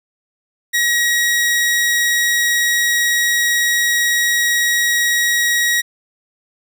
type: tone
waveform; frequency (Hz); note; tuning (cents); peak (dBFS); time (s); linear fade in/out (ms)
sawtooth; 1902; A#6; +34; -10; 0.73-5.82; 20
effects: none